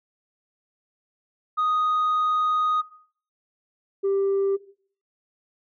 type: tone pair in turn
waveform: sine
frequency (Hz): 1244.5 / 393.1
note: D#6 / G4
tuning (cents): 0 / +5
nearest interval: octave + minor sixth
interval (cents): 1995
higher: first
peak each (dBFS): -18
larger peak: neither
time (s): 1.57-2.82 / 4.03-4.57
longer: first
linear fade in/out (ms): 20
effects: noise-tail reverb RT60 0.5 s tail -17 dB re dry + tanh soft clip ceiling -18 dBFS